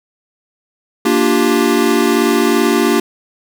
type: chord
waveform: square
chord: G minor seventh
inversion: first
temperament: equal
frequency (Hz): 233.1 / 293.7 / 349.2 / 392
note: Bb3 / D4 / F4 / G4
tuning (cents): 0 / 0 / 0 / 0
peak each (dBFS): -17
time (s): 1.05-3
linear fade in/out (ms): 5
effects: none